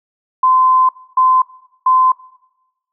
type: tone bursts at uneven times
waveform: sine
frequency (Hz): 1030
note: C6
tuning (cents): -28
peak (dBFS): -8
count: 3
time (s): 0.43-0.89 / 1.17-1.42 / 1.86-2.12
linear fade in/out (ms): 5
effects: noise-tail reverb RT60 1.0 s tail -20 dB re dry